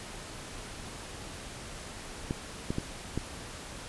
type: clicks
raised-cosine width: 3 ms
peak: -17 dBFS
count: 4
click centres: 2.309 / 2.705 / 2.784 / 3.176 s
effects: pink hiss -43 dBFS RMS until 3.88 s + resampled to 24000 Hz